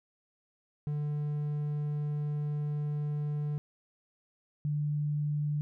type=tone pair in turn; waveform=triangle / sine; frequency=148 / 148 Hz; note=D3 / D3; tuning=+14 / +14 cents; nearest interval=unison; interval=0 cents; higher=neither; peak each=-28 dBFS; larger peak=neither; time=0.87-3.58 / 4.65-5.61 s; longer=first; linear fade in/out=0 ms; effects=none